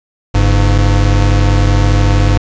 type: tone pair together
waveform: square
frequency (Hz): 47.52 / 100.7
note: F#1 / G2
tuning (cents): +47 / +47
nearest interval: octave + minor second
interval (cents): 1300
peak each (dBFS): -11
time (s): 0.34-2.38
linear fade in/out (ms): 10
effects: resampled to 16000 Hz + 7-bit